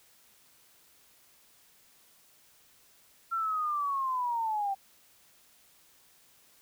sine linear sweep, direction down, 1364 to 772 Hz, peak -28 dBFS, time 3.31-4.75 s, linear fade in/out 20 ms, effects white hiss -62 dBFS RMS until 6.61 s

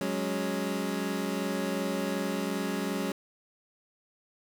25% pulse chord, F# suspended second, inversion none, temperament equal, 185 / 207.7 / 277.2 Hz, F#3 / G#3 / C#4, 0 / 0 / 0 cents, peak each -30 dBFS, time 0.01-3.12 s, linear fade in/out 2 ms, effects none

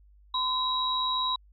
sine tone pair together, 1023 / 3862 Hz, C6 / B7, -39 / -39 cents, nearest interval octave + major seventh, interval 2300 cents, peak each -28 dBFS, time 0.34-1.36 s, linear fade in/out 5 ms, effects added 50 Hz sine -54 dBFS peak until 1.52 s

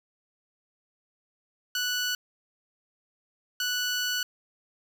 15% pulse tone bursts at uneven times, 1480 Hz, F#6, in tune, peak -20 dBFS, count 2, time 1.75-2.15 / 3.6-4.23 s, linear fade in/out 2 ms, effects none

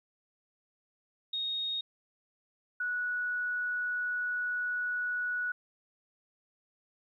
sine tone pair in turn, 3729 / 1469.2 Hz, A#7 / F#6, 0 / -13 cents, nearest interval octave + major third, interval 1613 cents, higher first, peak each -31 / -30 dBFS, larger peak second, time 1.33-1.81 / 2.8-5.52 s, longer second, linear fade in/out 5 ms, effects 12-bit

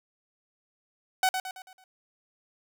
sawtooth tone with echo, 750 Hz, F#5, 23 cents sharp, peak -17 dBFS, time 1.23-1.29 s, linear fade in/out 2 ms, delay 110 ms, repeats 5, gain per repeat -7 dB, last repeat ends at 1.84 s, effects none

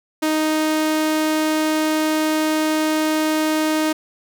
sawtooth tone, 311.1 Hz, D#4, in tune, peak -13 dBFS, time 0.22-3.93 s, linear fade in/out 10 ms, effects none

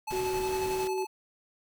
square tone with tremolo, 865 Hz, A5, 30 cents flat, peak -33 dBFS, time 0.07-1.07 s, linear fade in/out 10 ms, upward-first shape square, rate 11 Hz, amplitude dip 40%
pink noise, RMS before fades -40 dBFS, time 0.1-0.88 s, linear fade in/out 10 ms
sine tone with pitch glide, 372.8 to 376.7 Hz, F#4 to F#4, +13 to +31 cents, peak -29 dBFS, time 0.12-1.05 s, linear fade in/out 10 ms, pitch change +18 cents, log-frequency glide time 0.3-0.54 s
effects none

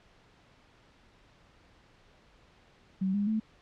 sine tone with pitch steps, 190 / 203.6 / 218.3 Hz, F#3 / G#3 / A3, +46 / -34 / -13 cents, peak -26 dBFS, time 3.01-3.4 s, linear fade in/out 10 ms, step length 130 ms, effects pink hiss -61 dBFS RMS until 3.61 s + low-pass 4000 Hz 12 dB/octave

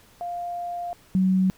sine tone pair in turn, 700 / 187.51 Hz, F5 / F#3, +4 / +23 cents, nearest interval octave + major seventh, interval 2281 cents, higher first, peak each -28 / -17 dBFS, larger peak second, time 0.21-0.93 / 1.15-1.5 s, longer first, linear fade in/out 0 ms, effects pink hiss -55 dBFS RMS until 1.57 s

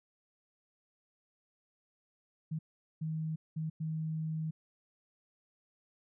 sine tone bursts at uneven times, 158.2 Hz, D#3, 29 cents sharp, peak -33 dBFS, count 4, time 2.51-2.59 / 3.01-3.36 / 3.56-3.7 / 3.8-4.51 s, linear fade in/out 10 ms, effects none

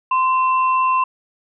sine tone pair together, 1035.4 / 2698 Hz, C6 / E7, -18 / +40 cents, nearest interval octave + perfect fourth, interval 1658 cents, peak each -14 / -26 dBFS, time 0.11-1.04 s, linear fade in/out 5 ms, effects none

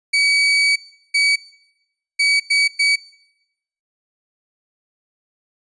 30% pulse tone bursts at uneven times, 2272 Hz, C#7, 42 cents sharp, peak -11 dBFS, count 5, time 0.13-0.76 / 1.14-1.36 / 2.19-2.4 / 2.5-2.68 / 2.79-2.96 s, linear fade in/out 10 ms, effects noise-tail reverb RT60 0.9 s tail -22 dB re dry + resampled to 22050 Hz

